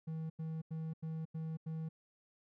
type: tone bursts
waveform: triangle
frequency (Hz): 160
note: D#3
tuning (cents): +49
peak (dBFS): -36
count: 6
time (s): 0.07-1.89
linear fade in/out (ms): 10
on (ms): 230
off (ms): 88
effects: none

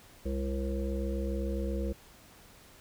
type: harmonic tone with a mistuned harmonic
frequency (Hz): 67.4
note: C#2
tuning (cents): -48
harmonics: 1 / 3 / 5 / 7 / 8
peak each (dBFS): -32 / -37 / -39 / -40 / -41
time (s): 0.25-1.93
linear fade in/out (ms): 10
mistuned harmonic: 1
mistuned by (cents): -75
effects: pink hiss -56 dBFS RMS until 2.8 s

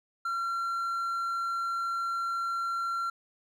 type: tone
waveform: triangle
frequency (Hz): 1367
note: F6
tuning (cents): -37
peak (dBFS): -27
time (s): 0.25-3.1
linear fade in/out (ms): 5
effects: none

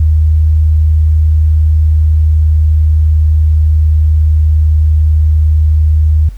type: tone with pitch glide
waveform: sine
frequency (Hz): 77.78 to 77.24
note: D#2 to D#2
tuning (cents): 0 to -12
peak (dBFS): -5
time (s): 0-6.29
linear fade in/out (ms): 5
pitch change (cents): -12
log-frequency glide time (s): 0.58-4.78
effects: added 46 Hz sine -23 dBFS peak until 6.37 s + pink hiss -48 dBFS RMS until 6.37 s

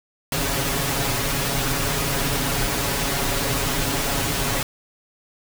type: noise with comb filter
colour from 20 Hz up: pink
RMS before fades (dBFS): -23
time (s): 0.32-4.63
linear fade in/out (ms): 2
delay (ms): 7.2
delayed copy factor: +0.9
effects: none

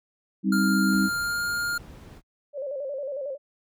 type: chord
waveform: sine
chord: C minor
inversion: second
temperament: just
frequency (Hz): 196.22 / 261.6 / 314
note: G3 / C4 / Eb4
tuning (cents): +2 / 0 / +16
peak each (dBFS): -21 / -27 / -27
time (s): 0.43-1.1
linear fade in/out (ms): 50
type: tone with pitch glide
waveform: square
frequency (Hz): 1400 to 1410.6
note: F6 to F6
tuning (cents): +4 to +17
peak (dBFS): -26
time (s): 0.52-1.78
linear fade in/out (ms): 5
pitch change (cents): +13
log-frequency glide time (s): 1.18-1.41
type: noise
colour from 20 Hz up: brown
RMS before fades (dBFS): -40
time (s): 0.88-2.22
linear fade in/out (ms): 50
type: tone with vibrato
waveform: sine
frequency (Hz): 554.4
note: C#5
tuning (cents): 0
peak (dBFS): -29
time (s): 2.53-3.38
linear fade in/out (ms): 50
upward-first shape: square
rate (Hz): 11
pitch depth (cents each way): 80
effects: high-pass 60 Hz 12 dB/octave

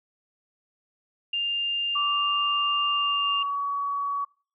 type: tone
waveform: sine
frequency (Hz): 2801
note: F7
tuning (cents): +4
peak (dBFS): -24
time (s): 1.33-3.43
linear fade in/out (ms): 5
type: tone with pitch glide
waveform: sine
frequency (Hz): 1164 to 1130.2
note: D6 to C#6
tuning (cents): -16 to +33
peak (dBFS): -25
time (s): 1.95-4.25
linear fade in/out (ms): 10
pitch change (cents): -51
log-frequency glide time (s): 2.92-3.45
effects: noise-tail reverb RT60 0.4 s tail -22 dB re dry

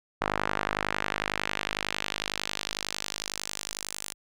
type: tone with band-pass filter sweep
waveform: sawtooth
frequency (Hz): 51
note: G#1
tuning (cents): -31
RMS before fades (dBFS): -33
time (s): 0.21-4.14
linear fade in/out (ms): 5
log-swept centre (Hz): 1200 to 8700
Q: 1.1
effects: none

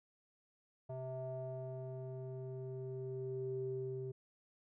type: tone with low-pass filter sweep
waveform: square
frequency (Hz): 130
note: C3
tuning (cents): -11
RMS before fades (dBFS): -43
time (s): 0.89-4.12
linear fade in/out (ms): 10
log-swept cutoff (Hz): 710 to 350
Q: 6.5
effects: none

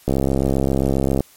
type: click train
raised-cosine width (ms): 2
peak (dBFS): -5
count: 77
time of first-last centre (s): 0.08-1.206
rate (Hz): 67.5
effects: white hiss -50 dBFS RMS until 1.36 s + MP3 64 kbps

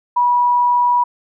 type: tone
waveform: sine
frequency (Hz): 973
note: B5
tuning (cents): -26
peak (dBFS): -11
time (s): 0.16-1.04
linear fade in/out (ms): 10
effects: none

